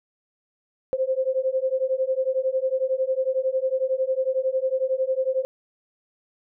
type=beating tone pair; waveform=sine; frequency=518 / 529 Hz; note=C5 / C5; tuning=-17 / +19 cents; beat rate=11 Hz; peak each=-24 dBFS; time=0.93-5.45 s; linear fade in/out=0 ms; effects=none